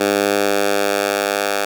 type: tone with high-pass filter sweep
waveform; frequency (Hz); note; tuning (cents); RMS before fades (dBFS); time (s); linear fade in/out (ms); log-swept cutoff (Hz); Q
10% pulse; 100.9; G#2; -49; -18; 0-1.65; 5; 350 to 680; 1
effects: none